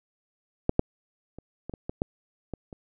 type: clicks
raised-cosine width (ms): 2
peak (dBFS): -8 / -6 / -28 / -22 / -23 / -18 / -12 / -20 / -28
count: 9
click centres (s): 0.694 / 0.794 / 1.386 / 1.696 / 1.738 / 1.895 / 2.019 / 2.537 / 2.728
effects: none